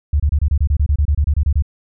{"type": "tone bursts", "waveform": "sine", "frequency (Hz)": 72.9, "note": "D2", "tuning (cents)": -12, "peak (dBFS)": -11, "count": 16, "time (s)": [0.13, 1.623], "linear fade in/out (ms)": 5, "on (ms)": 68, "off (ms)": 27, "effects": []}